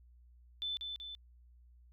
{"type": "tone with echo", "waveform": "sine", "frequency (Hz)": 3520, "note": "A7", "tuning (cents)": 0, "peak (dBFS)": -35, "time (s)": [0.62, 0.77], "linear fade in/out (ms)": 0, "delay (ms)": 190, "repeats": 2, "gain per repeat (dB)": -4, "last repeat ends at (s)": 1.15, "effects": ["added 60 Hz sine -58 dBFS peak until 1.92 s"]}